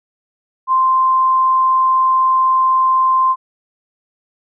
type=tone; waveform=sine; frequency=1044 Hz; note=C6; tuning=4 cents flat; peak=-10 dBFS; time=0.67-3.36 s; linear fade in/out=50 ms; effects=none